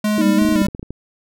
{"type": "tone with vibrato", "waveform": "square", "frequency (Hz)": 204.8, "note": "G#3", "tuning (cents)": -24, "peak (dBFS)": -16, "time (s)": [0.04, 0.67], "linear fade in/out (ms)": 5, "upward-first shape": "square", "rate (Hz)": 2.9, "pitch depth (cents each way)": 53}
{"type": "chord", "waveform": "sine", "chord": "Ab suspended second", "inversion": "none", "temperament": "equal", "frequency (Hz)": [207.7, 233.1, 311.1], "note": ["Ab3", "Bb3", "Eb4"], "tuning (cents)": [0, 0, 0], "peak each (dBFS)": [-22, -20, -16], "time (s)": [0.18, 0.62], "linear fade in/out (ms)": 2}
{"type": "clicks", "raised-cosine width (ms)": 3, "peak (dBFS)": -16, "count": 12, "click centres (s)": [0.42, 0.45, 0.489, 0.523, 0.559, 0.621, 0.654, 0.685, 0.749, 0.795, 0.829, 0.906]}
{"effects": []}